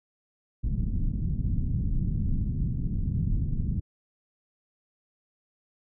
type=low-pass noise; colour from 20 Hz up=pink; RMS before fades=-27 dBFS; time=0.63-3.81 s; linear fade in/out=20 ms; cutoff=200 Hz; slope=24 dB/octave; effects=none